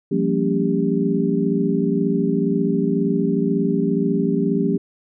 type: tone cluster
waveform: sine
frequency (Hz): 171.6 / 193.6 / 228.3 / 281.4 / 397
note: F3 / G3 / A#3 / C#4 / G4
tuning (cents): -30 / -21 / -36 / +26 / +22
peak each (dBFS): -23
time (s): 0.11-4.78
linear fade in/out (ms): 10
effects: none